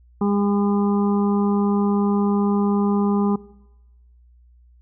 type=harmonic tone; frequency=202.7 Hz; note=G#3; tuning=42 cents flat; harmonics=1 / 2 / 4 / 5 / 6; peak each=-18 / -24 / -30 / -32 / -34 dBFS; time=0.21-3.36 s; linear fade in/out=5 ms; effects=noise-tail reverb RT60 1.0 s tail -22 dB re dry + added 60 Hz sine -49 dBFS peak until 4.81 s